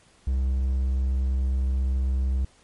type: tone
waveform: triangle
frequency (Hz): 65.41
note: C2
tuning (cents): 0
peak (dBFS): -19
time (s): 0.27-2.45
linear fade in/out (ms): 5
effects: pink hiss -58 dBFS RMS until 2.63 s + MP3 48 kbps